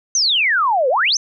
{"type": "exponential two-way sweep", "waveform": "sine", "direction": "down then up", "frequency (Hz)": [6350, 485.8, 6350], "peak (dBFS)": -13, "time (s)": [0.15, 1.17], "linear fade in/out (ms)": 2, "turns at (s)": 0.89, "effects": []}